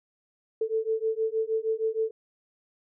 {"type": "beating tone pair", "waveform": "sine", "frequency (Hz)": [440, 446.4], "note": ["A4", "A4"], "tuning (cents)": [0, 25], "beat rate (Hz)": 6.4, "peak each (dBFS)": -28, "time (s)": [0.61, 2.11], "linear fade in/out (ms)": 5, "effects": []}